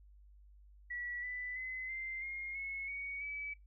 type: tone with pitch steps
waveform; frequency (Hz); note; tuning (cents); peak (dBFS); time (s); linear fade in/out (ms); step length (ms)
sine; 1942 / 1988.5 / 2036 / 2085 / 2135 / 2186 / 2239 / 2292; B6 / B6 / C7 / C7 / C7 / C#7 / C#7 / D7; -30 / +11 / -48 / -7 / +34 / -25 / +17 / -43; -39; 0.9-3.54; 10; 330
effects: noise-tail reverb RT60 0.2 s tail -22 dB re dry + added 50 Hz sine -57 dBFS peak until 3.66 s